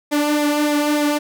sawtooth tone with flanger, 295.6 Hz, D4, 11 cents sharp, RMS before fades -18 dBFS, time 0.11-1.19 s, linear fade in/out 20 ms, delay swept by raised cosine 0.67 to 2.87 ms, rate 3.4 Hz, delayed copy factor -0.6, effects none

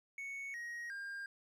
triangle tone with pitch steps, 2217 / 1885.9 / 1604.3 Hz, C#7 / A#6 / G6, 0 / +20 / +40 cents, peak -40 dBFS, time 0.18-1.26 s, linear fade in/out 2 ms, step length 360 ms, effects none

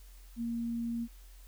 sine tone, 233.1 Hz, A#3, in tune, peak -32 dBFS, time 0.36-1.08 s, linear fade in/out 50 ms, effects added 44 Hz sine -50 dBFS peak until 1.47 s + white hiss -62 dBFS RMS until 1.47 s

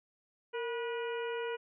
harmonic tone with a mistuned harmonic, 485.5 Hz, B4, 30 cents flat, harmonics 1 / 2 / 3 / 4 / 5 / 6, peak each -35 / -43 / -44 / -49 / -48 / -49 dBFS, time 0.53-1.57 s, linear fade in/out 20 ms, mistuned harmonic 1, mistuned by -79 cents, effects none

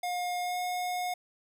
square tone with pitch glide, 714 to 721.9 Hz, F5 to F#5, +38 to -43 cents, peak -31 dBFS, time 0.03-1.14 s, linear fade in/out 5 ms, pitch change +19 cents, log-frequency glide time 0.41-0.58 s, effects none

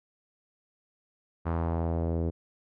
sawtooth tone with low-pass filter sweep, 83.1 Hz, E2, 15 cents sharp, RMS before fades -29 dBFS, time 1.45-2.31 s, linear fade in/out 20 ms, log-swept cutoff 1200 to 430 Hz, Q 1.7, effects none

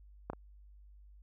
clicks, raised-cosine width 1 ms, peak -22 / -29 dBFS, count 2, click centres 0.3 / 0.333 s, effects added 50 Hz sine -54 dBFS peak until 1.22 s

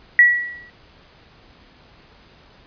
sine tone with exponential decay, 1935 Hz, B6, 36 cents flat, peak -5 dBFS, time 0.19-0.7 s, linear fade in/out 1 ms, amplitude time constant 110 ms, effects pink hiss -50 dBFS RMS until 2.66 s + resampled to 11025 Hz

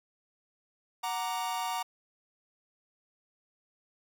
45% pulse chord, Gb augmented, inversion none, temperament equal, 740 / 932.3 / 1174.7 Hz, Gb5 / Bb5 / D6, 0 / 0 / 0 cents, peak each -36 / -34 / -39 dBFS, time 1.03-1.83 s, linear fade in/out 10 ms, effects none

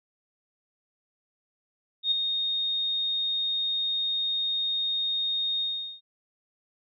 sine tone with ADSR envelope, 3700 Hz, A#7, 14 cents flat, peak -19 dBFS, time 2.03-6.01 s, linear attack 86 ms, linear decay 7 ms, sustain -6 dB, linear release 400 ms, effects none

